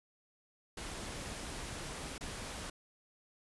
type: noise with dropouts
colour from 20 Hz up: pink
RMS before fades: -43 dBFS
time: 0.77-2.7 s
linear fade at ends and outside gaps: 5 ms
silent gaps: 2.181-2.208 s
effects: resampled to 24000 Hz